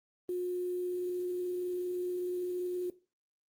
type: tone with quantisation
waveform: sine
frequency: 359.4 Hz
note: F4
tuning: 50 cents sharp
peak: -31 dBFS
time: 0.29-2.9 s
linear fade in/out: 2 ms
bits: 9
effects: noise-tail reverb RT60 0.3 s tail -17 dB re dry + Opus 24 kbps